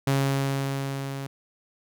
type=tone with level ramp; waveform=sawtooth; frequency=137.1 Hz; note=C#3; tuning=19 cents flat; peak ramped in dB=-16 to -28 dBFS; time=0.07-1.27 s; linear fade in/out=5 ms; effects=none